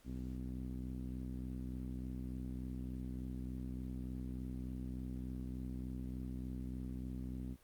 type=tone with low-pass filter; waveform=sawtooth; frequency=63.4 Hz; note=B1; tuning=46 cents sharp; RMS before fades=-43 dBFS; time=0.04-7.57 s; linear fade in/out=50 ms; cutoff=250 Hz; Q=3.1; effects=pink hiss -68 dBFS RMS until 7.63 s + Opus 48 kbps